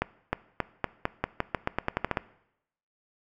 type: accelerating click train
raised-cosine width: 0.5 ms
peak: -10 dBFS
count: 15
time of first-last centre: 0.02-2.172 s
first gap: 310 ms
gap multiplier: 0.88
effects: noise-tail reverb RT60 0.8 s tail -19 dB re dry